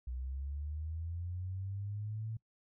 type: linear sweep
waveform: sine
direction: up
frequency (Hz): 60.9 to 112.7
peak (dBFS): -37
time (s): 0.07-2.37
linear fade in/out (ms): 5
effects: noise-tail reverb RT60 0.1 s tail -24 dB re dry